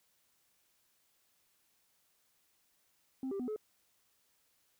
sine tone with pitch steps, 263.4 / 393.8 / 249.3 / 428.5 Hz, C4 / G4 / B3 / A4, +12 / +8 / +16 / -46 cents, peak -33 dBFS, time 3.23-3.562 s, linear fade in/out 2 ms, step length 83 ms, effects tanh soft clip ceiling -34 dBFS + white hiss -74 dBFS RMS until 4.79 s

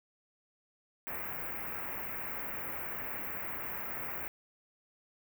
white band-stop noise, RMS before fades -39 dBFS, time 1.07-4.28 s, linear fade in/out 0 ms, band 2400 to 15000 Hz, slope 48 dB/octave, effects none

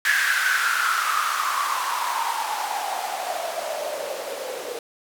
blue noise with band-pass filter sweep, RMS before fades -25 dBFS, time 0.05-4.79 s, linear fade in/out 2 ms, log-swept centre 1700 to 470 Hz, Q 8.3, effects none

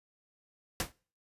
pink noise with exponential decay, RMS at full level -27 dBFS, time 0.8-0.92 s, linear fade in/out 1 ms, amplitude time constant 26 ms, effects noise-tail reverb RT60 0.4 s tail -23 dB re dry + resampled to 32000 Hz

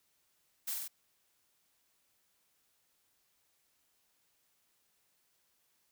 blue noise with echo, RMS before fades -37 dBFS, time 0.67-0.74 s, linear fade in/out 10 ms, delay 47 ms, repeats 3, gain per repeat -2 dB, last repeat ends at 0.881 s, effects white hiss -75 dBFS RMS until 5.91 s

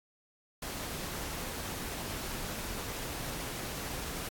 pink noise, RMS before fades -39 dBFS, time 0.62-4.29 s, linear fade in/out 5 ms, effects AAC 64 kbps

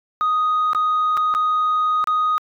sine tone with dropouts, 1246 Hz, D#6, 2 cents sharp, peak -14 dBFS, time 0.21-2.38 s, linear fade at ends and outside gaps 0 ms, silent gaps 0.732-0.749 / 1.17-1.174 / 1.34-1.349 / 2.041-2.073 s, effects tanh soft clip ceiling -14 dBFS

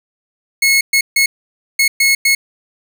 sawtooth tone bursts at uneven times, 2180 Hz, C#7, 29 cents flat, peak -6 dBFS, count 6, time 0.62-0.81 / 0.93-1.01 / 1.16-1.26 / 1.79-1.88 / 2-2.15 / 2.25-2.35 s, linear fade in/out 5 ms, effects none

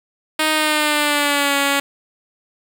5% pulse tone with pitch glide, 311.1 to 280.4 Hz, D#4 to C#4, 0 to +20 cents, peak -4 dBFS, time 0.39-1.8 s, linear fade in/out 5 ms, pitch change -180 cents, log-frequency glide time 0.52-1.56 s, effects none

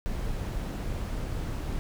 brown noise, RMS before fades -32 dBFS, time 0.06-1.79 s, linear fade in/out 0 ms, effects none

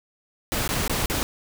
pink noise with dropouts, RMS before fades -25 dBFS, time 0.52-1.23 s, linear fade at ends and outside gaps 0 ms, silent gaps 0.677-0.69 / 0.878-0.896 / 1.059-1.099 s, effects none

